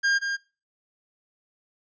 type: tone with echo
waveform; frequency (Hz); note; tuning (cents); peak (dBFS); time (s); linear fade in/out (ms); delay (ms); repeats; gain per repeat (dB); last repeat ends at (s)
45% pulse; 1609; G6; +45; -20; 0.03-0.19; 20; 180; 1; -6; 0.37
effects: noise-tail reverb RT60 0.3 s tail -19 dB re dry + resampled to 16000 Hz